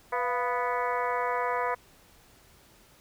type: harmonic tone with a mistuned harmonic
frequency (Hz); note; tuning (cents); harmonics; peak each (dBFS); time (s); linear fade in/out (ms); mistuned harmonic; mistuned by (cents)
246.9; B3; 0; 2 / 3 / 4 / 5 / 6 / 7 / 8 / 9; -32 / -34 / -30 / -35 / -40 / -39 / -39 / -43; 0.12-1.75; 10; 3; -92
effects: pink hiss -58 dBFS RMS until 3 s